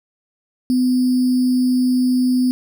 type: tone with sample-and-hold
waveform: sine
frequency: 252.4 Hz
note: B3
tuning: 38 cents sharp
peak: -13 dBFS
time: 0.7-2.51 s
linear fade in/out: 0 ms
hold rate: 4900 Hz
effects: none